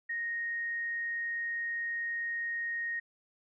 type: tone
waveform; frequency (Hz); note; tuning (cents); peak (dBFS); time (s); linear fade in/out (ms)
sine; 1864.7; A#6; 0; -32; 0.09-3; 10
effects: none